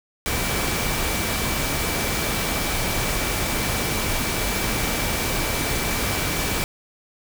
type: tone in noise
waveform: sine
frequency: 2316 Hz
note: D7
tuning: 25 cents flat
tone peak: -33 dBFS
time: 0.26-6.64 s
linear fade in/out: 0 ms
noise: pink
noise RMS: -24 dBFS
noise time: 0.26-6.64 s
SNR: -12 dB
effects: none